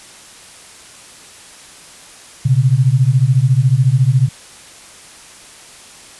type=beating tone pair; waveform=sine; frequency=122.9 / 136.9 Hz; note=B2 / C#3; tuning=-8 / -21 cents; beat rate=14 Hz; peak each=-12 dBFS; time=2.45-4.29 s; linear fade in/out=10 ms; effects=white hiss -39 dBFS RMS until 6.19 s + resampled to 24000 Hz